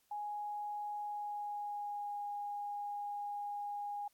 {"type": "tone with pitch glide", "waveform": "sine", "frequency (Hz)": [830.6, 820.1], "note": ["G#5", "G#5"], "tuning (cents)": [0, -22], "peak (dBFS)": -38, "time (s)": [0.11, 4.08], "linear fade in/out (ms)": 5, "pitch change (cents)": -22, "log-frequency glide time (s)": [1, 2.23], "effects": ["white hiss -74 dBFS RMS until 4.13 s", "AAC 64 kbps"]}